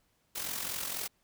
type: noise with amplitude modulation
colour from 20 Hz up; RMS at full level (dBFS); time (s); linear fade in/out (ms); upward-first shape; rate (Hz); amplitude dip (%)
white; -34; 0.35-1.08; 10; sine; 44; 60
effects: pink hiss -73 dBFS RMS until 1.23 s